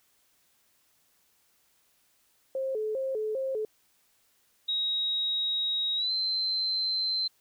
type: tone with vibrato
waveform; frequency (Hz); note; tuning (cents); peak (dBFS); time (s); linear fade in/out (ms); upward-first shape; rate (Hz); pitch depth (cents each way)
sine; 478.9; A#4; +47; -28; 2.55-3.65; 2; square; 2.5; 180
type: tone with pitch glide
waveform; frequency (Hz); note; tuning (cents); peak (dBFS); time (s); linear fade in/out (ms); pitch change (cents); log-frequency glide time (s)
sine; 3800 to 4096; A#7 to C8; +33 to -38; -26; 4.68-7.28; 10; +129; 5.96-6.11
effects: white hiss -68 dBFS RMS until 7.4 s